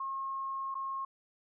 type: tone with dropouts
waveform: sine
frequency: 1079 Hz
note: C#6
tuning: 47 cents flat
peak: -34 dBFS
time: 0-1.05 s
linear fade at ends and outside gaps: 5 ms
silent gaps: 0.744-0.751 s
effects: none